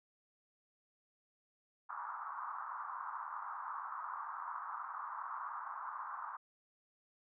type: band-pass noise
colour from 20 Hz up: pink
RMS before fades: -44 dBFS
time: 1.89-6.37 s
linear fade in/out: 10 ms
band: 950 to 1300 Hz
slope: 48 dB/octave
effects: none